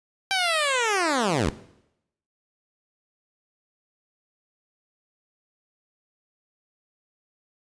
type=linear sweep; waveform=10% pulse; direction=down; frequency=787 to 58.27 Hz; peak=-13 dBFS; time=0.31-1.5 s; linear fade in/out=0 ms; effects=noise-tail reverb RT60 0.8 s tail -17 dB re dry + resampled to 22050 Hz